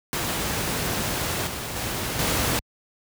pink noise with level steps, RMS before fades -26 / -31 / -28 / -23 dBFS, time 0.13-2.59 s, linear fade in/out 0 ms, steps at 1.47 / 1.76 / 2.19 s, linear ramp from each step 2 ms, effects high-pass 60 Hz 12 dB/octave

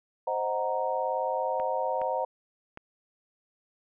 sine chord, C half-diminished seventh, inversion none, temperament equal, 523.3 / 622.3 / 740 / 932.3 Hz, C5 / Eb5 / Gb5 / Bb5, 0 / 0 / 0 / 0 cents, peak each -31 / -33 / -33 / -31 dBFS, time 0.27-2.25 s, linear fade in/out 5 ms
clicks, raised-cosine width 0.5 ms, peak -26 dBFS, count 3, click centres 1.599 / 2.016 / 2.774 s
effects none

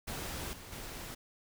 pink noise with level steps, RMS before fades -40 / -49 / -44 dBFS, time 0.07-1.15 s, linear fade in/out 10 ms, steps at 0.53 / 0.72 s, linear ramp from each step 2 ms, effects none

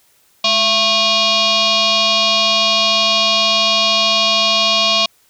sine tone with frequency modulation, 210.3 Hz, G#3, 22 cents sharp, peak -11 dBFS, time 0.44-5.06 s, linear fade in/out 5 ms, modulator 882 Hz, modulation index 5.2, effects white hiss -55 dBFS RMS until 5.29 s

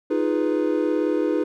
triangle chord, F half-diminished seventh, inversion third, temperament equal, 311.1 / 349.2 / 415.3 / 493.9 Hz, Eb4 / F4 / Ab4 / Cb5, 0 / 0 / 0 / 0 cents, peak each -21 / -24 / -24 / -24 dBFS, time 0.1-1.44 s, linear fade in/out 10 ms, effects none

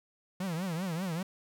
45% pulse tone with vibrato, 175.8 Hz, F3, 12 cents sharp, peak -32 dBFS, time 0.4-1.23 s, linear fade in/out 5 ms, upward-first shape triangle, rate 5.1 Hz, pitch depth 220 cents each way, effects none

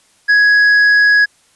sine tone with hard clipping, 1669 Hz, G#6, 8 cents sharp, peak -8 dBFS, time 0.28-1.26 s, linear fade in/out 20 ms, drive 4 dB, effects white hiss -53 dBFS RMS until 1.55 s + resampled to 24000 Hz

